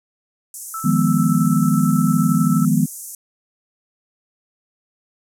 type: band-pass noise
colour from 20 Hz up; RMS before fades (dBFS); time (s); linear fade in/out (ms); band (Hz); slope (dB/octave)
white; -34; 0.54-3.15; 2; 6200 to 13000; 48
type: tone with tremolo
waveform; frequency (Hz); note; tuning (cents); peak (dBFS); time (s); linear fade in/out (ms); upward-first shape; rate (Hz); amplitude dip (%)
sine; 1318.5; E6; 0; -25; 0.74-2.65; 2; square; 9; 30
type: chord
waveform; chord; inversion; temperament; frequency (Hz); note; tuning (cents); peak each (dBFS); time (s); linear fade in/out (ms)
sine; F half-diminished seventh; third; equal; 155.56 / 174.61 / 207.7 / 246.9; Eb3 / F3 / Ab3 / Cb4; 0 / 0 / 0 / 0; -19; 0.84-2.86; 10
effects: none